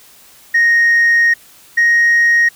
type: tone pair in turn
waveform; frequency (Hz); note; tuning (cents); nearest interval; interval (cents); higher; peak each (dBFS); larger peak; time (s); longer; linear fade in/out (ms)
sine; 1864.7 / 1873.1; A#6 / A#6; 0 / +8; unison; 8; second; -6; neither; 0.54-1.34 / 1.77-2.49; first; 10
effects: tanh soft clip ceiling -6 dBFS + white hiss -44 dBFS RMS until 2.55 s